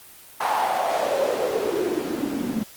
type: noise with band-pass filter sweep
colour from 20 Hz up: white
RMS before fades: -24 dBFS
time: 0.4-2.64 s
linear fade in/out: 10 ms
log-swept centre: 950 to 220 Hz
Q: 5.9
effects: white hiss -46 dBFS RMS until 2.76 s + Opus 32 kbps